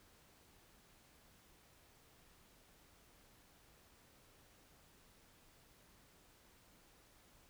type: silence
effects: pink hiss -67 dBFS RMS until 7.49 s